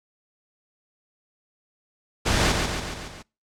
pink noise with echo, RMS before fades -21 dBFS, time 2.25-2.53 s, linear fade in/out 20 ms, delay 140 ms, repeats 5, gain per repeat -4 dB, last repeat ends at 3.23 s, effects noise-tail reverb RT60 0.3 s tail -26 dB re dry + low-pass 7000 Hz 12 dB/octave

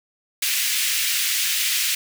pink high-pass noise, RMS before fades -22 dBFS, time 0.42-1.95 s, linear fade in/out 5 ms, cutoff 2100 Hz, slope 24 dB/octave, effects none

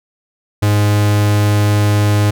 45% pulse tone, 103.83 Hz, G#2, in tune, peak -10 dBFS, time 0.62-2.31 s, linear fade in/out 10 ms, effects none

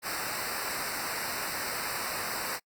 pink noise with comb filter, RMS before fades -34 dBFS, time 0.02-2.6 s, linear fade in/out 50 ms, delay 0.3 ms, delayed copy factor -0.95, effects noise-tail reverb RT60 0.1 s tail -26 dB re dry + Opus 48 kbps

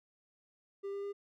triangle tone with pitch steps, 396.8 / 399.8 / 402.8 Hz, G4 / G4 / G4, +21 / +34 / +47 cents, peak -35 dBFS, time 0.83-1.13 s, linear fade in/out 20 ms, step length 100 ms, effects none

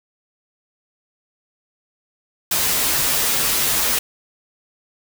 white noise with comb filter, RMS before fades -19 dBFS, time 2.51-3.99 s, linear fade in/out 5 ms, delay 10 ms, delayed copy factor -0.9, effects none

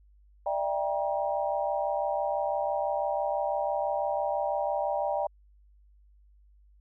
sine chord, E half-diminished seventh, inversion third, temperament just, 593.3 / 659.3 / 791.1 / 949.3 Hz, D5 / E5 / G5 / Bb5, +18 / 0 / +16 / +31 cents, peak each -30 / -34 / -31 / -35 dBFS, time 0.46-5.27 s, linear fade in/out 5 ms, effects added 50 Hz sine -56 dBFS peak until 6.8 s

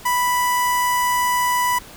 sawtooth tone with notch filter, 987.8 Hz, B5, in tune, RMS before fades -19 dBFS, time 0.05-1.79 s, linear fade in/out 10 ms, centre 3800 Hz, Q 1.2, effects pink hiss -41 dBFS RMS until 1.96 s

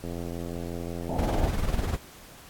click train, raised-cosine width 2 ms, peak -22 dBFS, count 102, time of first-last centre 0.04-1.221 s, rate 85.5 Hz
white low-pass noise, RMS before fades -31 dBFS, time 1.09-1.49 s, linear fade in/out 5 ms, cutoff 890 Hz, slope 96 dB/octave
brown noise with tremolo, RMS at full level -24 dBFS, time 1.18-1.97 s, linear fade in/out 10 ms, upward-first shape sine, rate 20 Hz, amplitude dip 65%
effects pink hiss -49 dBFS RMS until 2.49 s + AAC 64 kbps

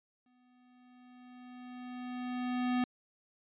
square tone with exponential growth, 249 Hz, B3, 14 cents sharp, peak -28 dBFS, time 0.26-2.84 s, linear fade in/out 2 ms, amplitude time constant 560 ms, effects resampled to 8000 Hz

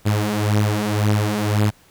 sawtooth beating tone pair, 103.83 / 105.73 Hz, G#2 / G#2, 0 / +31 cents, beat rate 1.9 Hz, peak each -17 / -15 dBFS, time 0.05-1.71 s, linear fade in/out 20 ms, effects pink hiss -53 dBFS RMS until 1.9 s

